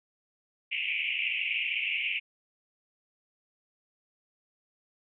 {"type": "band-pass noise", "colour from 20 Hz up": "pink", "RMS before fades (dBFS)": -31, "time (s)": [0.71, 2.2], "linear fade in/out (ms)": 20, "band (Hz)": [2200, 2900], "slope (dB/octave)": 96, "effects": []}